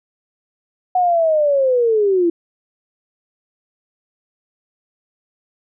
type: linear sweep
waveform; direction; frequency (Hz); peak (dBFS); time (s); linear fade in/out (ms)
sine; down; 740 to 331.3; -12; 0.95-2.3; 5
effects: none